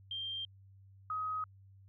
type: tone pair in turn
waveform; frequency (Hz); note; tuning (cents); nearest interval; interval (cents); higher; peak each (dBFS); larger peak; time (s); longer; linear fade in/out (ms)
sine; 3174 / 1262.2; G7 / D#6; +21 / +24; octave + major third; 1597; first; -37 / -34; second; 0.11-0.45 / 1.1-1.44; neither; 2
effects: added 97 Hz sine -56 dBFS peak until 1.88 s